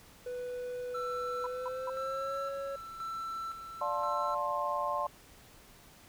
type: tone with pitch glide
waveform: triangle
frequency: 494.6 to 552 Hz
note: B4 to C#5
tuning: +3 to -7 cents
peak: -34 dBFS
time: 0.26-2.76 s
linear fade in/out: 5 ms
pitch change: +190 cents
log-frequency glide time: 1.4-2.38 s
type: tone with tremolo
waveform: triangle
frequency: 1335 Hz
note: E6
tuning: 22 cents sharp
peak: -34 dBFS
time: 0.94-4.35 s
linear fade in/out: 10 ms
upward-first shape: square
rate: 0.97 Hz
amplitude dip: 55%
type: tone bursts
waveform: sine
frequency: 994 Hz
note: B5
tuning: 11 cents sharp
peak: -35 dBFS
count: 3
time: 1.44-1.898 s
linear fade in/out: 2 ms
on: 26 ms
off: 190 ms
type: chord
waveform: sine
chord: D minor seventh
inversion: none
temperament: just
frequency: 587.3 / 704.8 / 881 / 1057.2 Hz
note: D5 / F5 / A5 / C6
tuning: 0 / +16 / +2 / +18 cents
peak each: -36 / -39 / -37 / -33 dBFS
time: 3.81-5.07 s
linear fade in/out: 5 ms
effects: pink hiss -57 dBFS RMS until 6.08 s